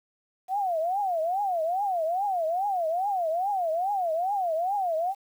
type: tone with vibrato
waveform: sine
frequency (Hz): 721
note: F#5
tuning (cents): -45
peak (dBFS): -24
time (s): 0.48-5.15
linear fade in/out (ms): 50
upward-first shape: triangle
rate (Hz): 2.4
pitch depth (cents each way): 260
effects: 9-bit